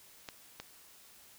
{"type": "clicks", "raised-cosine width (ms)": 0.2, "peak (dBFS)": -24, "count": 2, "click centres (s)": [0.288, 0.6], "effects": ["white hiss -58 dBFS RMS until 1.38 s"]}